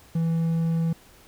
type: tone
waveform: triangle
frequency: 164.81 Hz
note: E3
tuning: in tune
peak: -19 dBFS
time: 0.15-0.93 s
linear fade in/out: 5 ms
effects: pink hiss -53 dBFS RMS until 1.27 s